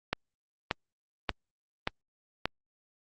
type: click train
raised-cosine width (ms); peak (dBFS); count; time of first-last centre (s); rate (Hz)
0.3; -11; 5; 0.13-2.456; 1.72
effects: Opus 48 kbps